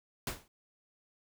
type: noise with exponential decay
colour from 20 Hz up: pink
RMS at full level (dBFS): -32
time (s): 0.27-0.48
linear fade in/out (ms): 2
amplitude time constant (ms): 44
effects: none